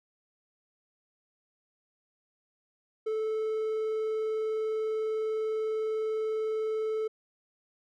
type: tone with vibrato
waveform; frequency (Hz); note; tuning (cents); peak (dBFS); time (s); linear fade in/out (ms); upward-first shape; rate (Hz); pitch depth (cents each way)
triangle; 436.9; A4; -12; -26; 3.06-7.08; 10; sine; 20; 11
effects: none